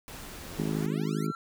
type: noise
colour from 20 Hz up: pink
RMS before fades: -43 dBFS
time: 0.08-0.86 s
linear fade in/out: 0 ms
type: exponential sweep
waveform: 10% pulse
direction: up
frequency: 58.5 to 2502 Hz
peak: -36 dBFS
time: 0.42-1.27 s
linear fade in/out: 10 ms
type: harmonic tone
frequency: 52.7 Hz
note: G#1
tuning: 26 cents sharp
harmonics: 3 / 4 / 5 / 6 / 7 / 8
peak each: -31 / -33 / -35 / -37 / -38 / -39 dBFS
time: 0.58-1.32 s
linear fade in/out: 10 ms
type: tone with exponential growth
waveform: triangle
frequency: 1353 Hz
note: E6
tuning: 45 cents sharp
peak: -33 dBFS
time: 0.7-1.35 s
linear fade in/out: 1 ms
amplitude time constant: 140 ms
effects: none